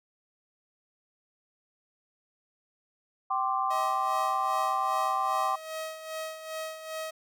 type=chord; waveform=sine; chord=G suspended fourth; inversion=none; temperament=equal with one note detuned; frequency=774.5 / 1046.5 / 1174.7 Hz; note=G5 / C6 / D6; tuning=-21 / 0 / 0 cents; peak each=-30 dBFS; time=3.3-5.56 s; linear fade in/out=10 ms
type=tone with tremolo; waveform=sawtooth; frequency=635 Hz; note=D#5; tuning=35 cents sharp; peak=-29 dBFS; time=3.7-7.11 s; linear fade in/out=10 ms; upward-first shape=sine; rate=2.5 Hz; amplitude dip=65%
effects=none